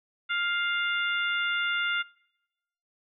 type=harmonic tone; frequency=701 Hz; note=F5; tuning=6 cents sharp; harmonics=2 / 3 / 4 / 5; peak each=-28 / -32 / -34 / -36 dBFS; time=0.29-2.03 s; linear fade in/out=20 ms; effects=noise-tail reverb RT60 0.9 s tail -23 dB re dry